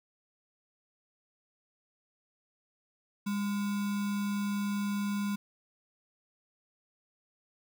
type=tone with sample-and-hold; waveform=sine; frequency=202.7 Hz; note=G#3; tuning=42 cents flat; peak=-29 dBFS; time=3.26-5.36 s; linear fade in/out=10 ms; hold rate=1225 Hz; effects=none